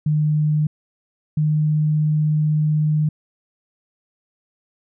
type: tone pair in turn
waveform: sine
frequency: 151.8 / 152.68 Hz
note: D#3 / D#3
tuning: -42 / -32 cents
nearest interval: unison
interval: 10 cents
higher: second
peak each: -15 dBFS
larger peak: neither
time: 0.06-0.67 / 1.37-3.09 s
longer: second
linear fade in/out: 5 ms
effects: none